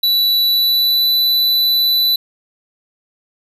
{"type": "tone with pitch glide", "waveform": "square", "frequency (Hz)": [3951, 3981], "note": ["B7", "B7"], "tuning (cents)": [0, 13], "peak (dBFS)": -12, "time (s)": [0.03, 2.16], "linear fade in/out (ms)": 5, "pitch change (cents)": 13, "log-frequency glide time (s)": [0.47, 1.11], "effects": []}